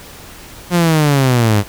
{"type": "linear sweep", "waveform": "sawtooth", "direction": "down", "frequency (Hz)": [179, 98], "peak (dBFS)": -6, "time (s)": [0.7, 1.64], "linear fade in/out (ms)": 50, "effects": ["pink hiss -36 dBFS RMS until 1.68 s"]}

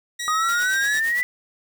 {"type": "tone with vibrato", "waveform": "15% pulse", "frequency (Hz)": 1900, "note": "A#6", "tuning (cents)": 33, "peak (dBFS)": -20, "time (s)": [0.19, 1], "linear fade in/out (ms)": 10, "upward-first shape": "sine", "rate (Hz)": 4.5, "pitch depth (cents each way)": 20}
{"type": "exponential sweep", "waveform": "sine", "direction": "up", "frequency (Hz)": [1230, 2000], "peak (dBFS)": -19, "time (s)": [0.28, 1.23], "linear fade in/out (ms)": 0}
{"type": "noise with tremolo", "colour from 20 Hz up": "white", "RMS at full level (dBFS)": -34, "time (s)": [0.48, 1.22], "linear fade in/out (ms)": 10, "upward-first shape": "triangle", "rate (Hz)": 8.8, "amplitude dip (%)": 80}
{"effects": []}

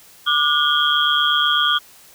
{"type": "tone cluster", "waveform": "sine", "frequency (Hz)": [1188, 1442, 3191, 3339], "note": ["D6", "F#6", "G7", "G#7"], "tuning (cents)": [20, -45, 30, 9], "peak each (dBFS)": -20, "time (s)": [0.26, 1.79], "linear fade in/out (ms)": 20, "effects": ["white hiss -47 dBFS RMS until 2.14 s"]}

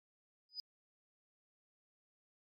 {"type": "tone with exponential growth", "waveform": "sine", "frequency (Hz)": 4978, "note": "D#8", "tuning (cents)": 0, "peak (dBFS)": -35, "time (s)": [0.49, 0.6], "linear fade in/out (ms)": 1, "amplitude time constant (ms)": 22, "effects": ["tanh soft clip ceiling -36 dBFS", "MP3 64 kbps"]}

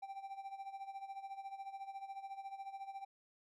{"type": "tone with tremolo", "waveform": "triangle", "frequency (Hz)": 783, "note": "G5", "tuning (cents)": -2, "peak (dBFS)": -40, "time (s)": [0.02, 3.05], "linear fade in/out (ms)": 10, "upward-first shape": "sine", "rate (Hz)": 14, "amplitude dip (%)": 75, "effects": []}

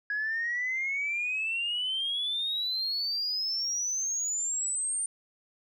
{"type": "exponential sweep", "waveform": "sine", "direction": "up", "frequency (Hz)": [1661.2, 8950], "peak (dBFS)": -27, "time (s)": [0.1, 5.06], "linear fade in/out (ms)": 2, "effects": ["tanh soft clip ceiling -24 dBFS"]}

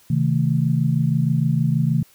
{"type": "chord", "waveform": "sine", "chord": "A diminished", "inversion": "first", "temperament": "just", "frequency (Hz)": [132, 158.4, 220], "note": ["C3", "Eb3", "A3"], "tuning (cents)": [16, 31, 0], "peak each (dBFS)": [-20, -19, -24], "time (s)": [0.1, 2.03], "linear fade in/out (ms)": 5, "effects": ["white hiss -54 dBFS RMS until 2.14 s"]}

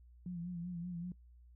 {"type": "tone with vibrato", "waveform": "sine", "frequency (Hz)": 174.61, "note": "F3", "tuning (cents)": 0, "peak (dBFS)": -39, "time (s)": [0.26, 1.12], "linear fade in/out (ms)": 2, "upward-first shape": "sine", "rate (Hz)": 5.2, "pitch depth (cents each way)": 60, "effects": ["noise-tail reverb RT60 0.1 s tail -23 dB re dry", "added 60 Hz sine -57 dBFS peak until 1.55 s"]}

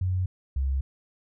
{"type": "tone pair in turn", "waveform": "sine", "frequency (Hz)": [92.2, 67.18], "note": ["F#2", "C2"], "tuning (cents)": [-6, 46], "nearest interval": "perfect fourth", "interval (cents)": 548, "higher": "first", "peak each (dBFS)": [-23, -23], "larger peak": "neither", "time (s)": [[0.01, 0.26], [0.56, 0.81]], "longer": "neither", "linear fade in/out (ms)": 5, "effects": []}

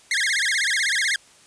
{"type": "tone with vibrato", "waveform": "sawtooth", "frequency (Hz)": 1864.7, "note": "A#6", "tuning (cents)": 0, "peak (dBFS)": -16, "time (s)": [0.11, 1.16], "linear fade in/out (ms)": 2, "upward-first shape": "sine", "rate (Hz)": 16, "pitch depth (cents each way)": 270, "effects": ["white hiss -52 dBFS RMS until 1.46 s", "resampled to 22050 Hz"]}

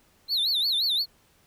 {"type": "tone with vibrato", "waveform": "triangle", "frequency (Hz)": 3976, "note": "B7", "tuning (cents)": 11, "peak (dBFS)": -21, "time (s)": [0.28, 1.06], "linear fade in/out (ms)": 50, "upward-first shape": "sine", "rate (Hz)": 5.7, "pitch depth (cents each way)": 210, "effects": ["pink hiss -62 dBFS RMS until 1.46 s"]}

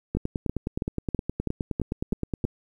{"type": "two click trains", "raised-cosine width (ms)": 3, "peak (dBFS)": [-14, -13], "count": [23, 8], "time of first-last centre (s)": [[0.15, 2.442], [0.17, 2.45]], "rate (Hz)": [9.6, 3.07], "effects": ["9-bit"]}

